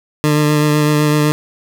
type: tone with vibrato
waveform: 20% pulse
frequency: 150 Hz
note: D3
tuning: 37 cents sharp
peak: -6 dBFS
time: 0.24-1.32 s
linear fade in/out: 0 ms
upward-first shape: sine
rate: 7.9 Hz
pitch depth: 15 cents each way
effects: none